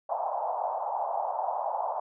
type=band-pass noise; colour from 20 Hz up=pink; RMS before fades=-31 dBFS; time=0.09-2 s; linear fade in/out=5 ms; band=660 to 920 Hz; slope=48 dB/octave; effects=none